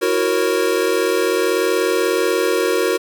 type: chord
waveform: square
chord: F# dominant seventh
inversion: third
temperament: equal with one note detuned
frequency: 329.6 / 370 / 466.2 / 547.7 Hz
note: E4 / F#4 / A#4 / C#5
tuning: 0 / 0 / 0 / -21 cents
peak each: -25 / -20 / -20 / -25 dBFS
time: 0.01-2.98 s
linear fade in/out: 20 ms
effects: none